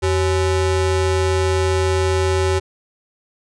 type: ring-modulated tone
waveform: square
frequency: 233.3 Hz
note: A#3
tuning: 2 cents sharp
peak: -13 dBFS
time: 0.02-2.6 s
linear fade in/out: 20 ms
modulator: 147 Hz
effects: resampled to 22050 Hz